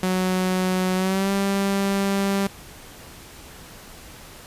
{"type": "tone with pitch glide", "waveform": "sawtooth", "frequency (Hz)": [185, 197.14], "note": ["F#3", "G3"], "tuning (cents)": [0, 10], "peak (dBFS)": -16, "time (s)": [0.03, 2.47], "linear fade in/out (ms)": 2, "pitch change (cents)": 110, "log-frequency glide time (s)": [0.95, 1.31], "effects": ["pink hiss -43 dBFS RMS until 4.46 s", "resampled to 32000 Hz"]}